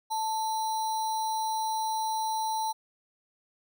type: tone with sample-and-hold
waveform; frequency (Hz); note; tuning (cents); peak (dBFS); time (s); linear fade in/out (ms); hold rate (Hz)
sine; 880; A5; 0; -27; 0.1-2.73; 20; 4900
effects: none